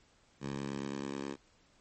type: tone with high-pass filter sweep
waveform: 10% pulse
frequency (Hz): 69.3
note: C#2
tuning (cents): 0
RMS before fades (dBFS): -39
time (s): 0.4-1.37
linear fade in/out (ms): 50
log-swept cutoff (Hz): 140 to 290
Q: 1.4
effects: pink hiss -67 dBFS RMS until 1.8 s + MP3 32 kbps